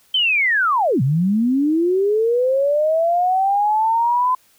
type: linear two-way sweep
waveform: sine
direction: down then up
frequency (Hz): 3136 to 123.47 to 1021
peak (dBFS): -14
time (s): 0.14-4.35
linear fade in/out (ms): 5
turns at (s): 1.02
effects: white hiss -56 dBFS RMS until 4.58 s